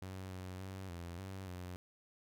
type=tone with pitch steps; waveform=sawtooth; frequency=94.3 / 92.5 / 95.3 / 86 / 95.7 / 90 Hz; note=F#2 / F#2 / G2 / F2 / G2 / F#2; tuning=+33 / 0 / -48 / -26 / -41 / -47 cents; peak=-40 dBFS; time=0.02-1.76 s; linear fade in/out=0 ms; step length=290 ms; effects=none